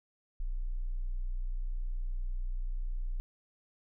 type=tone; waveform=sine; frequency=30.45 Hz; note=B0; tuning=24 cents flat; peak=-31 dBFS; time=0.4-3.2 s; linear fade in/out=0 ms; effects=none